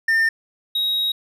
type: tone pair in turn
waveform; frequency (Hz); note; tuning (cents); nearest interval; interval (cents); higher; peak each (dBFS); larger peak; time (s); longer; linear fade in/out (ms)
triangle; 1806 / 3799; A6 / A#7; +45 / +32; octave + minor second; 1287; second; -13 / -17; first; 0.08-0.29 / 0.75-1.12; second; 5
effects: none